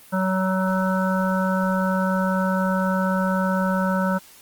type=harmonic tone; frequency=188 Hz; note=F#3; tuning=28 cents sharp; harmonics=1 / 3 / 5 / 7 / 8; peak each=-21 / -26 / -28 / -29 / -30 dBFS; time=0.12-4.19 s; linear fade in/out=20 ms; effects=white hiss -48 dBFS RMS until 4.41 s + Opus 32 kbps